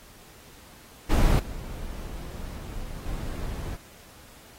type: noise with level steps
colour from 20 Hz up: brown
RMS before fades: -19 / -36 / -32 dBFS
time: 1.09-3.77 s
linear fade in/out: 20 ms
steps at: 1.39 / 3.06 s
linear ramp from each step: 5 ms
effects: pink hiss -51 dBFS RMS until 4.58 s + AAC 48 kbps